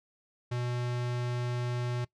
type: tone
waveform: square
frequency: 122.2 Hz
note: B2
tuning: 18 cents flat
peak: -31 dBFS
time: 0.51-2.05 s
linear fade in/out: 10 ms
effects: noise-tail reverb RT60 0.1 s tail -21 dB re dry + low-pass 6000 Hz 12 dB/octave